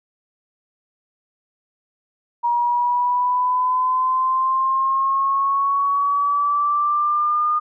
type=exponential sweep; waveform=sine; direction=up; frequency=950 to 1221 Hz; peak=-16 dBFS; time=2.43-7.6 s; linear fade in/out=20 ms; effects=none